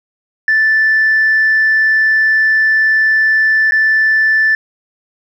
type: tone with dropouts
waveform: sine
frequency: 1759 Hz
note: A6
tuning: 1 cent flat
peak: -7 dBFS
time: 0.48-4.55 s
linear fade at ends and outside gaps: 2 ms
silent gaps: 3.71-3.72 s
effects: tanh soft clip ceiling -5 dBFS + 8-bit